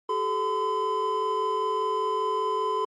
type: tone cluster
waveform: triangle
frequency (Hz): 387.2 / 432.3 / 1017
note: G4 / A4 / C6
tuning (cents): -21 / -31 / -50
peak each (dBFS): -30 / -27 / -24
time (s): 0.09-2.85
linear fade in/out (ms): 5
effects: MP3 48 kbps